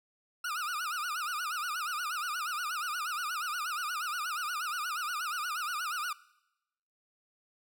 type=tone with vibrato; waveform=40% pulse; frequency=1325 Hz; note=E6; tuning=9 cents sharp; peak=-32 dBFS; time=0.44-6.13 s; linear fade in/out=5 ms; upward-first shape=sine; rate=8.4 Hz; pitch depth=190 cents each way; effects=noise-tail reverb RT60 0.9 s tail -20 dB re dry